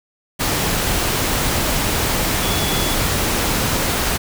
sine tone in noise, 3401 Hz, G#7, 40 cents sharp, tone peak -27 dBFS, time 2.41-2.95 s, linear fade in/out 20 ms, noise pink, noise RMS -19 dBFS, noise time 0.39-4.18 s, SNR -11 dB, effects none

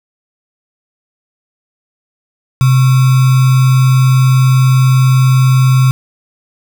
sine tone with sample-and-hold, 130 Hz, C3, 11 cents flat, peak -5 dBFS, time 2.61-5.91 s, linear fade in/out 0 ms, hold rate 1225 Hz, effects none

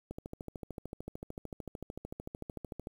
click train, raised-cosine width 2 ms, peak -27 dBFS, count 38, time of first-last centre 0.11-2.871 s, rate 13.4 Hz, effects 9-bit

